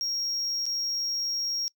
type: tone with dropouts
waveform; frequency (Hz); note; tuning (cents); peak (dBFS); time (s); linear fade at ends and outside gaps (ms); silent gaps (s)
triangle; 5588; F8; 0; -26; 0.01-1.68; 0; 0.656-0.664
effects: noise-tail reverb RT60 0.1 s tail -24 dB re dry